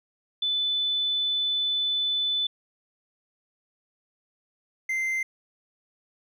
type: tone pair in turn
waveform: sine / triangle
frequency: 3500 / 2081 Hz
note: A7 / C7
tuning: -10 / -10 cents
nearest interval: major sixth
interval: 900 cents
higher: first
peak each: -23 dBFS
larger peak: neither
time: 0.42-2.47 / 4.89-5.23 s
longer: first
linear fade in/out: 5 ms
effects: none